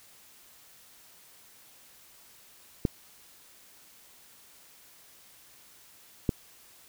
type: clicks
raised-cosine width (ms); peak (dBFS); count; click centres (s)
3; -11; 2; 2.852 / 6.292
effects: white hiss -56 dBFS RMS until 6.88 s